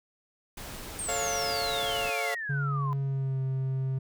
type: noise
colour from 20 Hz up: pink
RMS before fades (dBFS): -41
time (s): 0.57-2.1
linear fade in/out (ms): 5
type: exponential sweep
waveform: sine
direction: down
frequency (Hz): 8770 to 997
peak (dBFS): -32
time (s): 0.99-2.93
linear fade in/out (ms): 0
type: chord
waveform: sawtooth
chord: A augmented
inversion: none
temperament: equal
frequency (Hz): 440 / 554.4 / 698.5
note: A4 / C#5 / E#5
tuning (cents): 0 / 0 / 0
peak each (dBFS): -32 / -31 / -28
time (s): 1.08-2.35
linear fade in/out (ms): 10
type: tone with pitch glide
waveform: triangle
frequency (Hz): 140.4 to 132.6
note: C#3 to C3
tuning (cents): +22 to +23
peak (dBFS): -25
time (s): 2.49-3.99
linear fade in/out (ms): 10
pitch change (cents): -99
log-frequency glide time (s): 2.76-3.41
effects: none